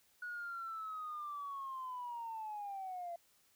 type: linear sweep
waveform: sine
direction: down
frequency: 1465 to 676 Hz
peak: -40 dBFS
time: 0.22-3.16 s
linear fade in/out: 5 ms
effects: tanh soft clip ceiling -36 dBFS + white hiss -71 dBFS RMS until 3.55 s